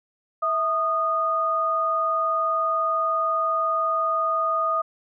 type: tone pair together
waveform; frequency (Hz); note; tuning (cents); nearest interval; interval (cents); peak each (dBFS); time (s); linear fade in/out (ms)
sine; 653 / 1232.7; E5 / D#6; -17 / -17; major seventh; 1100; -27 / -21; 0.42-4.82; 10
effects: none